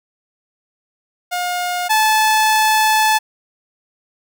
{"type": "tone pair in turn", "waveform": "sawtooth", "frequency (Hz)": [714, 867.9], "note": ["F5", "A5"], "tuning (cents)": [38, -24], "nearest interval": "minor third", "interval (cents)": 338, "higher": "second", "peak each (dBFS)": [-15, -8], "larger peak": "second", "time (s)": [[1.31, 1.89], [1.89, 3.19]], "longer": "second", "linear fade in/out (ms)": 20, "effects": []}